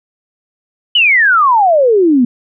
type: exponential sweep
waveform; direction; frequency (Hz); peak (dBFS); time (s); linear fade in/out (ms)
sine; down; 3045 to 233.1; -6; 0.95-2.25; 5
effects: none